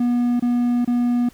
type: tone with dropouts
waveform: triangle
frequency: 242.2 Hz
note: B3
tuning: 34 cents flat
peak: -14 dBFS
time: 0-1.29 s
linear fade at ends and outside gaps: 5 ms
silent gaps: 0.397-0.423 / 0.848-0.875 s
effects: pink hiss -51 dBFS RMS until 1.33 s